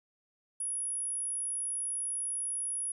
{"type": "tone", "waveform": "sine", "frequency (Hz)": 10320, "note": "E9", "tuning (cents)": -38, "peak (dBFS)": -32, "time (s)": [0.6, 2.92], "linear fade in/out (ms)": 5, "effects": []}